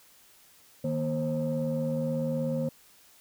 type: tone cluster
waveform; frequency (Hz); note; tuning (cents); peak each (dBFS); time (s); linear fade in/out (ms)
sine; 155.1 / 236.3 / 530; D#3 / A#3 / C5; -5 / +24 / +22; -30; 0.84-2.69; 5
effects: tanh soft clip ceiling -21 dBFS + white hiss -58 dBFS RMS until 3.2 s